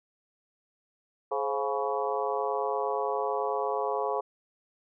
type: harmonic tone with a mistuned harmonic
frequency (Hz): 140.6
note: C#3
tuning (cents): +25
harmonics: 3 / 4 / 5 / 6 / 7 / 8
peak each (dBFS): -32 / -33 / -34 / -35 / -35 / -36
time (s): 1.31-4.21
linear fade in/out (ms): 10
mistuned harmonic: 4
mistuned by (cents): -100
effects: none